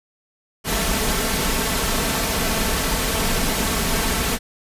pink noise with comb filter, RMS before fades -21 dBFS, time 0.64-4.39 s, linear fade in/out 50 ms, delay 4.5 ms, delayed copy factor +0.55, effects resampled to 32000 Hz

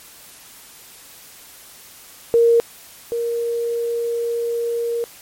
sine tone pair in turn, 466.2 / 468.6 Hz, A#4 / A#4, 0 / +9 cents, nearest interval unison, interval 9 cents, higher second, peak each -10 / -19 dBFS, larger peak first, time 2.34-2.6 / 3.12-5.04 s, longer second, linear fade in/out 0 ms, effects white hiss -43 dBFS RMS until 5.21 s + MP3 64 kbps

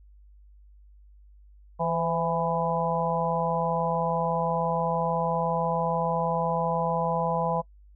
harmonic tone with a mistuned harmonic, 166.1 Hz, E3, 13 cents sharp, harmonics 1 / 3 / 4 / 5 / 6, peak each -30 / -30 / -30 / -30 / -30 dBFS, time 1.79-7.62 s, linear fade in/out 20 ms, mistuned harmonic 3, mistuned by +34 cents, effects noise-tail reverb RT60 0.1 s tail -25 dB re dry + added 50 Hz sine -50 dBFS peak until 7.95 s

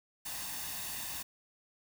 white noise with comb filter, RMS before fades -40 dBFS, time 0.25-1.23 s, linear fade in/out 10 ms, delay 1.1 ms, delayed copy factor +0.6, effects none

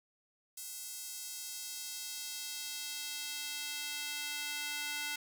square tone with high-pass filter sweep, 293.7 Hz, D4, in tune, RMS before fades -41 dBFS, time 0.57-5.16 s, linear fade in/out 5 ms, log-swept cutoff 7500 to 2000 Hz, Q 0.97, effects none

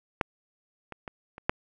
clicks, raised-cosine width 0.5 ms, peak -9 / -24 / -22 / -27 / -7 dBFS, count 5, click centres 0.212 / 0.923 / 1.078 / 1.381 / 1.495 s, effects none

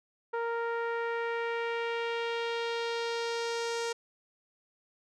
sawtooth tone with low-pass filter sweep, 465.1 Hz, A#4, 4 cents flat, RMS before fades -33 dBFS, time 0.33-3.93 s, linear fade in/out 10 ms, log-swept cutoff 1300 to 6700 Hz, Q 1.6, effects none

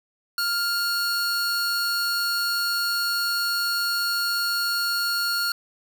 45% pulse tone pair together, 1396.9 / 4395 Hz, F6 / C#8, 0 / -16 cents, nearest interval octave + minor sixth, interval 1984 cents, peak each -25 dBFS, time 0.38-5.52 s, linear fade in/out 2 ms, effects none

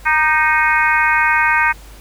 harmonic tone with a mistuned harmonic, 311.1 Hz, D#4, in tune, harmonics 3 / 4 / 5 / 6 / 7 / 8, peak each -17 / -21 / -16 / -20 / -19 / -22 dBFS, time 0.05-1.73 s, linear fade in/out 20 ms, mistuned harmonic 4, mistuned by -40 cents, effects added 50 Hz sine -37 dBFS peak until 2 s + pink hiss -43 dBFS RMS until 2 s

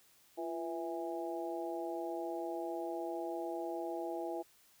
harmonic tone with a mistuned harmonic, 164.4 Hz, E3, 4 cents flat, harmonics 2 / 3 / 4 / 5, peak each -40 / -45 / -42 / -44 dBFS, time 0.37-4.43 s, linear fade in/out 20 ms, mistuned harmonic 2, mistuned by +69 cents, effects white hiss -66 dBFS RMS until 4.8 s

